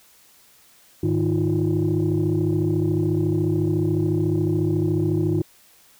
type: tone cluster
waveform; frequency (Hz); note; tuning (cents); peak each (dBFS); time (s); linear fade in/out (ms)
sine; 103.4 / 154.8 / 317.9 / 351.9; G#2 / D#3 / D#4 / F4; -7 / -9 / +37 / +13; -23; 1.03-5.42; 5
effects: tanh soft clip ceiling -12 dBFS + white hiss -54 dBFS RMS until 5.99 s